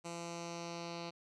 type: tone with low-pass filter sweep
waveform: 10% pulse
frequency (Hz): 170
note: F3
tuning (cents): -46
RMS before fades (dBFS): -44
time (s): 0.04-1.11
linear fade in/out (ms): 20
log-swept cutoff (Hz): 7700 to 4500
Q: 2.5
effects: none